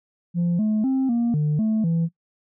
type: tone with pitch steps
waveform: sine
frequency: 173 / 215 / 264.7 / 235.5 / 150.3 / 218.6 / 166.1 Hz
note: F3 / A3 / C4 / A#3 / D3 / A3 / E3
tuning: -16 / -40 / +20 / +18 / +40 / -11 / +13 cents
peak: -16 dBFS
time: 0.34-2.09 s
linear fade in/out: 50 ms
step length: 250 ms
effects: noise-tail reverb RT60 0.1 s tail -21 dB re dry + tanh soft clip ceiling -17 dBFS